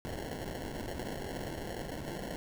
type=noise with sample-and-hold; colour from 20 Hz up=white; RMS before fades=-40 dBFS; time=0.05-2.36 s; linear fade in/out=0 ms; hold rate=1225 Hz; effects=none